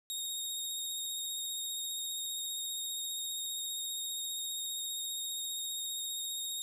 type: tone with vibrato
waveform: 20% pulse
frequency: 3729 Hz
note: A#7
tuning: in tune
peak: -30 dBFS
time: 0.1-6.62 s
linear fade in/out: 0 ms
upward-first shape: sine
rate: 15 Hz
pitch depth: 24 cents each way
effects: none